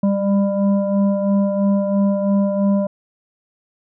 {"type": "tone with frequency modulation", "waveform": "sine", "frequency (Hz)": 198, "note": "G3", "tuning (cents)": 18, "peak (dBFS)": -14, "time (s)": [0.03, 2.87], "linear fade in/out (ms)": 5, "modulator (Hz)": 399, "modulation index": 0.97, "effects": []}